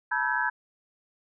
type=tone cluster; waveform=sine; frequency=873 / 974 / 1315 / 1549 / 1683 Hz; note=A5 / B5 / E6 / G6 / G#6; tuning=-14 / -24 / -5 / -21 / +23 cents; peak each=-33 / -30 / -37 / -29 / -29 dBFS; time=0.11-0.5 s; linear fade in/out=10 ms; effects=none